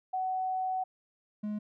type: tone pair in turn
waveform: sine / triangle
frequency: 749 / 210.2 Hz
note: F#5 / G#3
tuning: +21 / +21 cents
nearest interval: octave + minor seventh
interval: 2200 cents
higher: first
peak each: -29 / -30 dBFS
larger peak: first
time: 0.13-0.84 / 1.43-1.59 s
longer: first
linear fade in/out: 10 ms
effects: none